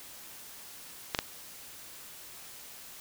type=clicks; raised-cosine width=0.2 ms; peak=-10 / -9 dBFS; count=2; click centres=1.148 / 1.189 s; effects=white hiss -48 dBFS RMS until 3 s